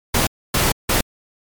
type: noise bursts at uneven times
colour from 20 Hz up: pink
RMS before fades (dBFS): -17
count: 3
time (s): 0.14-0.27 / 0.54-0.72 / 0.89-1.01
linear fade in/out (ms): 5
effects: MP3 96 kbps